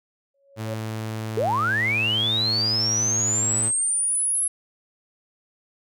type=tone with exponential growth; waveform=sine; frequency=555 Hz; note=C#5; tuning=2 cents sharp; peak=-29 dBFS; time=0.34-0.74 s; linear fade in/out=5 ms; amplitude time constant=85 ms
type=tone; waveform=sawtooth; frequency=110 Hz; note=A2; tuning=in tune; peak=-24 dBFS; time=0.56-3.72 s; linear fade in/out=50 ms
type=linear sweep; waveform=sine; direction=up; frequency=399.1 to 11000 Hz; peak=-20 dBFS; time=1.37-4.48 s; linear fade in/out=5 ms
effects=none